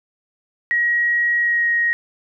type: tone with pitch glide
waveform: sine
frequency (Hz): 1900 to 1881.4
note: A#6 to A#6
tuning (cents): +33 to +15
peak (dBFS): -15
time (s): 0.71-1.93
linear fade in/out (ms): 0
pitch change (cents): -18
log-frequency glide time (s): 1.39-1.68
effects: none